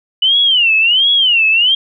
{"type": "tone with vibrato", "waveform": "sine", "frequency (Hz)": 2946, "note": "F#7", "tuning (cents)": -8, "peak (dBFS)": -8, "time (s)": [0.22, 1.75], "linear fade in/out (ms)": 5, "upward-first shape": "sine", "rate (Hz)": 1.4, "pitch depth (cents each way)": 220, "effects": []}